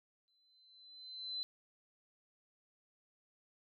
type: tone with exponential growth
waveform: sine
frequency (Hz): 4049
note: B7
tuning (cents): +42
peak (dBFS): -36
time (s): 0.28-1.43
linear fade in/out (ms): 0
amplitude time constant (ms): 250
effects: none